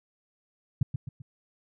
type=tone with echo; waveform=sine; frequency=130.81 Hz; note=C3; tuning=in tune; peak=-18 dBFS; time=0.81-0.83 s; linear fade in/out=5 ms; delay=130 ms; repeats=3; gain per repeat=-7 dB; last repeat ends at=1.22 s; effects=none